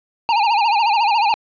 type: tone with vibrato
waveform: square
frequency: 871 Hz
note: A5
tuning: 18 cents flat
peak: -14 dBFS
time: 0.29-1.34 s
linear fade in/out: 0 ms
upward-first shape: sine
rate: 14 Hz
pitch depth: 140 cents each way
effects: resampled to 11025 Hz + 9-bit